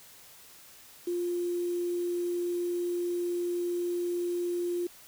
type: tone with quantisation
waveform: sine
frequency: 350.3 Hz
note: F4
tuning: 5 cents sharp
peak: -28 dBFS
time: 1.07-4.87 s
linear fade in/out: 5 ms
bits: 8
effects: white hiss -53 dBFS RMS until 5.07 s